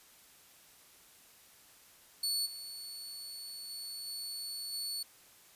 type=tone with level steps; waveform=sawtooth; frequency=4435 Hz; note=C#8; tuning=in tune; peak=-28 / -40 / -38 / -36 / -33 dBFS; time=2.23-5.03 s; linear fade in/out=5 ms; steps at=2.45 / 3.69 / 4.06 / 4.72 s; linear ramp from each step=20 ms; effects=white hiss -60 dBFS RMS until 5.55 s + resampled to 32000 Hz